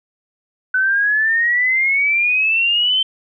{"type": "exponential sweep", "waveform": "sine", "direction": "up", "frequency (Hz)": [1501, 3112], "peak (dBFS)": -13, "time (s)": [0.74, 3.03], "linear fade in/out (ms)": 5, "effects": []}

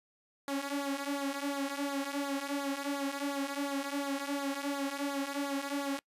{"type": "tone with flanger", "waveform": "sawtooth", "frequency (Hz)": 280, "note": "C#4", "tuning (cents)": 18, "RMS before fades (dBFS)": -35, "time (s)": [0.48, 5.99], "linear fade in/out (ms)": 0, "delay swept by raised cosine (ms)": [0.35, 3.95], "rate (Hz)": 2.8, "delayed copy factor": -0.75, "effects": ["noise-tail reverb RT60 0.1 s tail -25 dB re dry", "resampled to 32000 Hz"]}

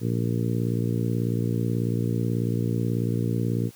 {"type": "harmonic tone", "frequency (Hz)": 58.27, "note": "A#1", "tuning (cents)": 0, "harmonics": [2, 3, 4, 5, 6, 7, 8], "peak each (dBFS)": [-25, -29, -31, -33, -35, -36, -37], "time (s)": [0, 3.71], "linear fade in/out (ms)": 50, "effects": ["white hiss -52 dBFS RMS until 3.75 s"]}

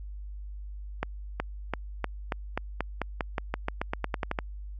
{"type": "accelerating click train", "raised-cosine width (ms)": 0.5, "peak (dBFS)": -13, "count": 19, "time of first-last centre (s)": [1.03, 4.388], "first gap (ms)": 370, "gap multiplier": 0.91, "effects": ["added 50 Hz sine -37 dBFS peak until 4.79 s"]}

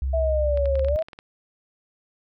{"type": "tone with pitch glide", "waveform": "sine", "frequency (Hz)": [66.4, 69.26], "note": ["C2", "C#2"], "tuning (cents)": [26, -1], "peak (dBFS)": -22, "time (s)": [0.02, 0.96], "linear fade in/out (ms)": 0, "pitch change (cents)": 73, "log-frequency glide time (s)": [0.42, 0.8]}
{"type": "exponential two-way sweep", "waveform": "sine", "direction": "down then up", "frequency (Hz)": [659.3, 530, 659.3], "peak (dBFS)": -21, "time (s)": [0.13, 1.03], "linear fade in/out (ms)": 10, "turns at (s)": 0.83}
{"type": "clicks", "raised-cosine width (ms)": 0.3, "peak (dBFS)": -24, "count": 11, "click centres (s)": [0.574, 0.657, 0.755, 0.794, 0.847, 0.885, 0.99, 1.023, 1.085, 1.132, 1.189]}
{"effects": []}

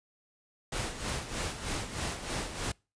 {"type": "noise with tremolo", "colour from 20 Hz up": "pink", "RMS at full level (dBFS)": -33, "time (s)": [0.72, 2.72], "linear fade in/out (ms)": 5, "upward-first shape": "sine", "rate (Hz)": 3.2, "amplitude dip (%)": 65, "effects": ["noise-tail reverb RT60 0.3 s tail -26 dB re dry", "resampled to 22050 Hz"]}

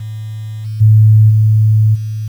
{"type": "tone with level steps", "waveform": "sine", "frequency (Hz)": 108.4, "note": "A2", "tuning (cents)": -25, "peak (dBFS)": [-21, -18, -3, -6, -17], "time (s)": [0, 2.28], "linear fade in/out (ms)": 5, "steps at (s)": [0.64, 0.8, 1.29, 1.94], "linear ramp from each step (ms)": 20, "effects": ["7-bit"]}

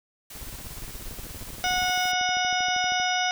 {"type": "noise", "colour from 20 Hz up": "white", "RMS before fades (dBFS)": -42, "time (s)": [0.3, 2.12], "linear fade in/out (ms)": 5}
{"type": "noise with tremolo", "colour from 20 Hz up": "brown", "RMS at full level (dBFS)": -38, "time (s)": [0.35, 1.89], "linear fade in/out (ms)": 2, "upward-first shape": "square", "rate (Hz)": 17, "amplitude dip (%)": 80}
{"type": "click train", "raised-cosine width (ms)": 2, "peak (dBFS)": -30, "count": 25, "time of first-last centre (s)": [1.11, 3], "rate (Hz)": 12.7}
{"type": "harmonic tone", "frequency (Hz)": 731, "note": "F#5", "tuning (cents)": -21, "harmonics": [1, 2, 3, 4, 5, 7, 8], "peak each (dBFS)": [-26, -29, -31, -32, -33, -34, -35], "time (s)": [1.64, 3.31], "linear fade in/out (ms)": 0}
{"effects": []}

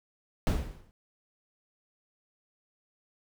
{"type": "noise with exponential decay", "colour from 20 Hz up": "brown", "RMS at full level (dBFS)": -22, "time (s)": [0.47, 0.91], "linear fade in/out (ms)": 0, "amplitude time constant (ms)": 94, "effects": []}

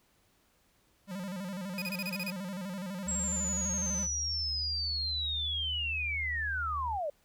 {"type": "tone with vibrato", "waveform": "square", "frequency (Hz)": 188.7, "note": "F#3", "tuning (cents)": 34, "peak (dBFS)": -37, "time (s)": [1.07, 4.08], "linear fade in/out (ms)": 50, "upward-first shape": "square", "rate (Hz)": 12, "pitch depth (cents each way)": 100}
{"type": "tone bursts", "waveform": "30% pulse", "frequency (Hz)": 2489, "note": "D#7", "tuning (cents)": 0, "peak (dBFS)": -32, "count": 8, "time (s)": [1.78, 2.303], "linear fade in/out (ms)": 2, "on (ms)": 40, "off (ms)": 29}
{"type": "tone", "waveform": "sine", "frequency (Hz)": 75.2, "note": "D2", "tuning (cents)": 42, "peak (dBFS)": -38, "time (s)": [3.05, 7], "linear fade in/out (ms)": 50}
{"type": "linear sweep", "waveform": "sine", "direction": "down", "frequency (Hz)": [7680, 554.4], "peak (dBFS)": -31, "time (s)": [3.08, 7.1], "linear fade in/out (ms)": 5}
{"effects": ["pink hiss -69 dBFS RMS until 7.24 s"]}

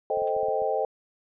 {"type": "chord", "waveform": "sine", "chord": "A half-diminished seventh", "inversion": "none", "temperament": "equal", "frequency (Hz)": [440, 523.3, 622.3, 784], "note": ["A4", "C5", "Eb5", "G5"], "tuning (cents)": [0, 0, 0, 0], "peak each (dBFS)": -29, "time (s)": [0.1, 0.85], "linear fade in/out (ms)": 2}
{"type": "clicks", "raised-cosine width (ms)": 3, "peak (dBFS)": -35, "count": 6, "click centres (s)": [0.173, 0.22, 0.366, 0.431, 0.485, 0.62]}
{"type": "noise with exponential decay", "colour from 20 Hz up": "white", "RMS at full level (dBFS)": -45, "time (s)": [0.27, 0.36], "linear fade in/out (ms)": 2, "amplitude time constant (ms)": 19}
{"effects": ["resampled to 8000 Hz"]}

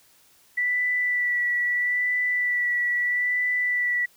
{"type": "tone with vibrato", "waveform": "sine", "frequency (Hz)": 1965, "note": "B6", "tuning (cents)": -9, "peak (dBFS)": -21, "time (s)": [0.57, 4.06], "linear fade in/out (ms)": 10, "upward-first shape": "sine", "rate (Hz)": 0.77, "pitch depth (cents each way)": 18, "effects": ["white hiss -58 dBFS RMS until 4.16 s"]}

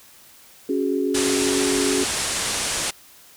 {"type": "chord", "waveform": "sine", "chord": "C# suspended fourth", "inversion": "none", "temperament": "equal with one note detuned", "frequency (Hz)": [277.2, 370, 417.5], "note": ["C#4", "F#4", "G#4"], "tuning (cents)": [0, 0, 9], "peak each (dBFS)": [-23, -24, -25], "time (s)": [0.69, 2.04], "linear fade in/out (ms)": 5}
{"type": "low-pass noise", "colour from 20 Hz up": "white", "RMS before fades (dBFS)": -25, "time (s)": [1.14, 2.91], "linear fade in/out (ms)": 10, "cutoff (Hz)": 10000, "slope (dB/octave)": 48}
{"effects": ["white hiss -49 dBFS RMS until 3.36 s"]}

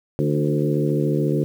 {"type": "harmonic tone with a mistuned harmonic", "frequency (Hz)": 74.2, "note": "D2", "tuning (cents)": 18, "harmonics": [2, 3, 4, 5, 6, 7], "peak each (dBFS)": [-21, -27, -25, -25, -27, -30], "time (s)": [0.19, 1.44], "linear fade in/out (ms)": 0, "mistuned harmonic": 5, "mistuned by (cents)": -34, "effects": ["8-bit"]}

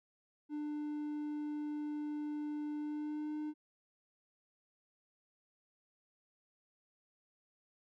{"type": "tone with pitch glide", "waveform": "triangle", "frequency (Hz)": [297.9, 302.9], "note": ["D4", "D#4"], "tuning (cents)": [25, -46], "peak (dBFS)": -35, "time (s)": [0.49, 3.54], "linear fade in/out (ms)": 50, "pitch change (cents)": 29, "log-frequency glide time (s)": [2.77, 3.35], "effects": []}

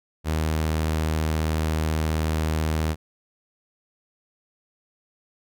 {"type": "tone", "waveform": "sawtooth", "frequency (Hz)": 78.6, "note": "D#2", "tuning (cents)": 18, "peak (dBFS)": -18, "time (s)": [0.24, 2.96], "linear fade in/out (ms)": 50, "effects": []}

